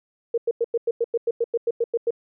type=tone bursts; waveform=sine; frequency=466.2 Hz; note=A#4; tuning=in tune; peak=-18 dBFS; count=14; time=0.34-2.107 s; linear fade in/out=5 ms; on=38 ms; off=95 ms; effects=none